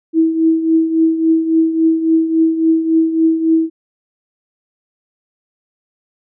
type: tone with tremolo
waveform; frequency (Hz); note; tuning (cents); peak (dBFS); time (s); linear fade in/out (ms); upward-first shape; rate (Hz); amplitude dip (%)
sine; 323.9; E4; -30; -7; 0.13-3.7; 50; triangle; 3.6; 70
effects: none